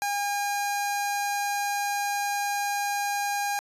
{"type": "tone pair together", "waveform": "sawtooth", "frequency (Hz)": [811, 3244], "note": ["G#5", "G#7"], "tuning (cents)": [-41, -41], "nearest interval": "2 octaves", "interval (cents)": 2400, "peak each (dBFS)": [-22, -33], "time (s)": [0.02, 3.59], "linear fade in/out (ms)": 0, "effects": ["resampled to 32000 Hz"]}